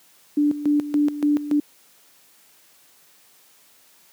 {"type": "tone with tremolo", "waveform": "sine", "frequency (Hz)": 293.7, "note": "D4", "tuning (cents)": 0, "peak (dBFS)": -15, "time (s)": [0.37, 1.6], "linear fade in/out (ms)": 5, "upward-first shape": "square", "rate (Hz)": 3.5, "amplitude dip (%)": 75, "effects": ["white hiss -55 dBFS RMS until 4.12 s", "high-pass 150 Hz 12 dB/octave"]}